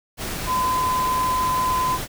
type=tone in noise; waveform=sine; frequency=1018 Hz; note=C6; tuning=48 cents flat; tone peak=-19 dBFS; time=0.46-1.99 s; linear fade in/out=50 ms; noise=pink; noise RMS=-29 dBFS; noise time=0.17-2.08 s; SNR=+7 dB; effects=none